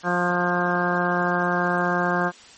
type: harmonic tone with a mistuned harmonic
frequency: 177 Hz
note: F3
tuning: 23 cents sharp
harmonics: 1 / 2 / 3 / 4 / 5 / 6 / 7 / 8 / 9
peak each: -26 / -28 / -29 / -27 / -31 / -29 / -30 / -32 / -26 dBFS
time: 0.03-2.32 s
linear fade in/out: 50 ms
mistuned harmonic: 7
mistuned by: -16 cents
effects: white hiss -47 dBFS RMS until 2.57 s + MP3 32 kbps